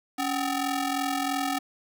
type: ring-modulated tone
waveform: sawtooth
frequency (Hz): 513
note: C5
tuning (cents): -34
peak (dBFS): -19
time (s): 0.18-1.59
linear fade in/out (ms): 10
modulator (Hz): 235
effects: none